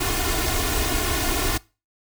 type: noise with comb filter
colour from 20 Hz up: pink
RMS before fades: -23 dBFS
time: 0-1.58 s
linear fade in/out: 10 ms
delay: 2.8 ms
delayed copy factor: +0.9
effects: noise-tail reverb RT60 0.3 s tail -22 dB re dry